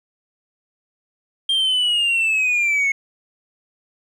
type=linear sweep; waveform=sine; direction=down; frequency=3205 to 2176 Hz; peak=-13 dBFS; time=1.49-2.92 s; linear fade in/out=5 ms; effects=tanh soft clip ceiling -15 dBFS + 9-bit